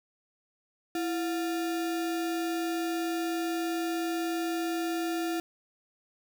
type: tone with sample-and-hold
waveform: sine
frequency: 332.9 Hz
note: E4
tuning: 17 cents sharp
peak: -28 dBFS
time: 0.95-5.4 s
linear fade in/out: 2 ms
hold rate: 1050 Hz
effects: none